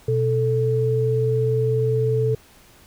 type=tone pair together; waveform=sine; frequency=123.47 / 440 Hz; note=B2 / A4; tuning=0 / 0 cents; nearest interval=octave + minor seventh; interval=2200 cents; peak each=-20 dBFS; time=0.08-2.35 s; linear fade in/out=5 ms; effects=pink hiss -51 dBFS RMS until 2.86 s

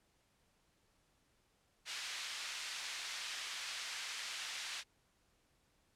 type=band-pass noise; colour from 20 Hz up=pink; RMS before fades=-44 dBFS; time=1.85-4.84 s; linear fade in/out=50 ms; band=2000 to 6100 Hz; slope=12 dB/octave; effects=pink hiss -75 dBFS RMS until 5.95 s + low-pass 11000 Hz 12 dB/octave

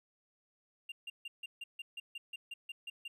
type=tone bursts; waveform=triangle; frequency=2790 Hz; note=F7; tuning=2 cents flat; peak=-39 dBFS; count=13; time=0.89-3.08 s; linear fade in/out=5 ms; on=30 ms; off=150 ms; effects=none

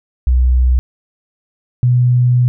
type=tone pair in turn; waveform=sine; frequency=62.7 / 123.67 Hz; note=B1 / B2; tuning=+27 / +3 cents; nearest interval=octave; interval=1176 cents; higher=second; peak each=-8 dBFS; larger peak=neither; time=0.27-0.79 / 1.83-2.48 s; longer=second; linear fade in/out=0 ms; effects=none

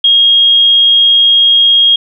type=tone; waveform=sine; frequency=3261 Hz; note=G#7; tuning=32 cents flat; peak=-4 dBFS; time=0.04-1.96 s; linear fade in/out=5 ms; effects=none

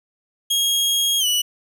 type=tone with pitch glide; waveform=sawtooth; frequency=3272 to 2949 Hz; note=G#7 to F#7; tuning=-26 to -6 cents; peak=-14 dBFS; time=0.5-1.42 s; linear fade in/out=10 ms; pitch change=-180 cents; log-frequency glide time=1.19-1.26 s; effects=none

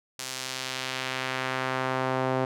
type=tone with band-pass filter sweep; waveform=sawtooth; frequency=130.4 Hz; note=C3; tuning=5 cents flat; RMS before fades=-30 dBFS; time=0.19-2.45 s; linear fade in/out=2 ms; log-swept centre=6900 to 640 Hz; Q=0.88; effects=none

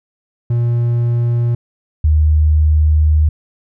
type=tone pair in turn; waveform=triangle / sine; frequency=118.9 / 76.8 Hz; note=A#2 / D#2; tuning=+35 / -22 cents; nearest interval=minor sixth; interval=757 cents; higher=first; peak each=-10 / -8 dBFS; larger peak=second; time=0.5-1.55 / 2.04-3.29 s; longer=second; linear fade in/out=5 ms; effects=none

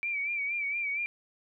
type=tone with vibrato; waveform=sine; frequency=2317 Hz; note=D7; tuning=24 cents flat; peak=-29 dBFS; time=0.03-1.06 s; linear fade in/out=0 ms; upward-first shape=sine; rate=4.3 Hz; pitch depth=65 cents each way; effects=none

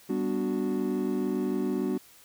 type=chord; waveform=triangle; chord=G major seventh; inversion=none; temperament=equal; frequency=196 / 246.9 / 293.7 / 370 Hz; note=G3 / B3 / D4 / F#4; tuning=0 / 0 / 0 / 0 cents; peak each=-30 / -29 / -30 / -29 dBFS; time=0.09-1.98 s; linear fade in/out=10 ms; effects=tanh soft clip ceiling -14 dBFS + white hiss -55 dBFS RMS until 2.24 s

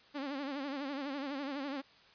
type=tone with vibrato; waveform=sawtooth; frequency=278.6 Hz; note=C#4; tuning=9 cents sharp; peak=-33 dBFS; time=0.14-1.82 s; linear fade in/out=20 ms; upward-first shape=sine; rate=12 Hz; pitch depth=97 cents each way; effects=white hiss -61 dBFS RMS until 2.14 s + resampled to 11025 Hz

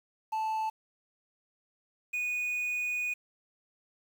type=tone pair in turn; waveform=triangle; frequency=877 / 2475 Hz; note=A5 / D#7; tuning=-6 / -10 cents; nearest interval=octave + tritone; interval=1796 cents; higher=second; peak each=-27 / -28 dBFS; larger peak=first; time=0.32-0.7 / 2.13-3.14 s; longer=second; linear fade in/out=10 ms; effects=9-bit

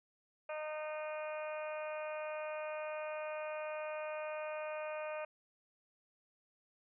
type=harmonic tone; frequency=306.9 Hz; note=D#4; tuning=24 cents flat; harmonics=2 / 3 / 4 / 5 / 6 / 7 / 8 / 9; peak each=-40 / -49 / -49 / -52 / -58 / -57 / -50 / -58 dBFS; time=0.49-5.25 s; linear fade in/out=5 ms; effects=none

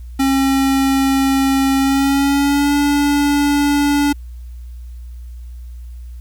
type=tone with pitch glide; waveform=square; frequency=270 to 287.7 Hz; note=C#4 to D4; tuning=-45 to -36 cents; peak=-13 dBFS; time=0.19-4.13 s; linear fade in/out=10 ms; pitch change=+109 cents; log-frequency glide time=1.78-2.74 s; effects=added 60 Hz sine -29 dBFS peak until 6.2 s + white hiss -57 dBFS RMS until 6.2 s

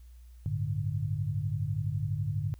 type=chord; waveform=sine; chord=G suspended second; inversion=none; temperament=equal; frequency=98 / 110 / 146.83 Hz; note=G2 / A2 / D3; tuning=0 / 0 / 0 cents; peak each=-33 dBFS; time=0.46-2.54 s; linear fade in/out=0 ms; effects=added 60 Hz sine -48 dBFS peak until 2.59 s + white hiss -69 dBFS RMS until 2.59 s

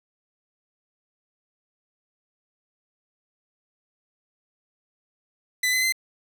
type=tone with pitch steps; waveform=sawtooth; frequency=2002 / 2033 / 2065 Hz; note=B6 / B6 / C7; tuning=+23 / +50 / -23 cents; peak=-17 dBFS; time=5.63-5.924 s; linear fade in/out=5 ms; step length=98 ms; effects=none

